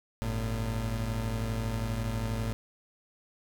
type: tone pair together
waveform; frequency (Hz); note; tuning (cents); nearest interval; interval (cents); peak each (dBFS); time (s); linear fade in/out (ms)
30% pulse; 50.11 / 112.5; G1 / A2; +39 / +39; octave + major second; 1400; -31 / -29; 0.22-2.53; 0
effects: none